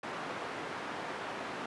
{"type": "band-pass noise", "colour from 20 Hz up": "white", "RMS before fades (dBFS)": -40, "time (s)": [0.03, 1.66], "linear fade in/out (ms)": 5, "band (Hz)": [190, 1400], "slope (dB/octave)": 12, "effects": ["resampled to 24000 Hz"]}